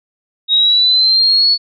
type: exponential sweep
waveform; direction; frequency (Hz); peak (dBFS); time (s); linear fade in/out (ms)
sine; up; 3770 to 4435; -8; 0.48-1.58; 50
effects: none

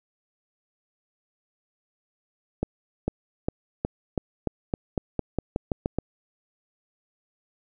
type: accelerating click train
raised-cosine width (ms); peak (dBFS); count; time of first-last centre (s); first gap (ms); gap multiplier
2; -11; 14; 2.63-5.986; 450; 0.9
effects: none

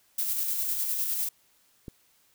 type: noise with tremolo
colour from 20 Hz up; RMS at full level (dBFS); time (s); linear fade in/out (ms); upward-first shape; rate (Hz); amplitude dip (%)
violet; -28; 0.18-1.29; 5; square; 9.9; 30
type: click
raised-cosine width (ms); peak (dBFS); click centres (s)
3; -26; 1.882
effects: white hiss -65 dBFS RMS until 2.34 s

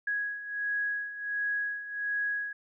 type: beating tone pair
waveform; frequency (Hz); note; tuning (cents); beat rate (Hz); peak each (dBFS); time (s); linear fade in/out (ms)
sine; 1661.2 / 1662.6; G#6 / G#6; 0 / +1; 1.4; -36 / -31; 0.07-2.53; 5
effects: none

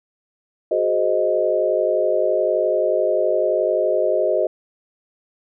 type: chord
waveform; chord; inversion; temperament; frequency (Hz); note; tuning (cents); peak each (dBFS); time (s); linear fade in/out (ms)
sine; Ab dominant seventh; third; equal with one note detuned; 370 / 421.6 / 523.3 / 622.3; Gb4 / Ab4 / C5 / Eb5; 0 / +26 / 0 / 0; -23 / -24 / -22 / -19; 0.71-4.47; 5
effects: none

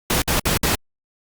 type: noise bursts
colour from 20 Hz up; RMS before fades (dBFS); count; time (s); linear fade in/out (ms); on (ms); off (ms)
pink; -19; 4; 0.1-0.751; 2; 120; 57
effects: Opus 48 kbps

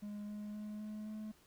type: tone with pitch steps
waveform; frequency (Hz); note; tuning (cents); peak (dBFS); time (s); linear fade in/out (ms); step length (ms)
triangle; 207.1 / 209 / 211 / 212.9 / 214.9; G#3 / G#3 / G#3 / G#3 / A3; -5 / +11 / +28 / +43 / -41; -40; 0.02-1.32; 10; 260
effects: pink hiss -67 dBFS RMS until 1.46 s

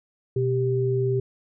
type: tone pair together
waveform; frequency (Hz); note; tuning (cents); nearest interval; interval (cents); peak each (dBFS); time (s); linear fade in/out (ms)
sine; 124.65 / 392; B2 / G4; +16 / 0; octave + minor sixth; 1984; -23; 0.36-1.2; 5
effects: none

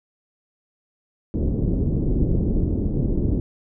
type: low-pass noise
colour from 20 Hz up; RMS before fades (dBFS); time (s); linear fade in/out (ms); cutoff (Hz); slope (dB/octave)
pink; -21; 1.34-3.4; 2; 370; 24
effects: none

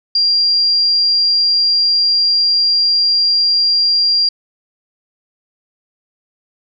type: tone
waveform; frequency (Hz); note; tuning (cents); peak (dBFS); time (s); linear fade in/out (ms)
sine; 4769; D8; +26; -10; 0.15-4.29; 5
effects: none

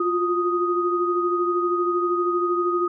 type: tone cluster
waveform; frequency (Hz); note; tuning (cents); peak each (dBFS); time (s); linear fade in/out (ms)
sine; 350.5 / 363.2 / 1246; F4 / F#4 / D#6; +6 / -32 / +2; -22 / -30 / -23; 0-2.88; 5
effects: none

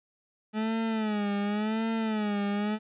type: tone with vibrato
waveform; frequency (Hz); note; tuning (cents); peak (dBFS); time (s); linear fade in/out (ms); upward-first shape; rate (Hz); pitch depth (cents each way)
40% pulse; 213.5; G#3; +48; -26; 0.53-2.79; 50; sine; 0.91; 95
effects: resampled to 8000 Hz + 11-bit

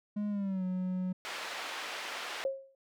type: tone with pitch glide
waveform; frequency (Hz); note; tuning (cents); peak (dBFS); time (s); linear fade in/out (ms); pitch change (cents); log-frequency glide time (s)
triangle; 207.7 to 183.97; G#3 to F#3; 0 to -10; -29; 0.16-1.13; 10; -210; 0.29-0.64
type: band-pass noise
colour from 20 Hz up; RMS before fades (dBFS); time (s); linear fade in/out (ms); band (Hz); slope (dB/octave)
white; -40; 1.25-2.44; 0; 520 to 2900; 12
type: tone with exponential decay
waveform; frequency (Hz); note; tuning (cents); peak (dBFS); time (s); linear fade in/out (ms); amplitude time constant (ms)
sine; 540; C#5; -45; -26; 2.45-2.75; 2; 64
effects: none

